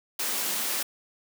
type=high-pass noise; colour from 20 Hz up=white; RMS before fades=-29 dBFS; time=0.19-0.83 s; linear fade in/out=5 ms; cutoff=180 Hz; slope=48 dB/octave; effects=none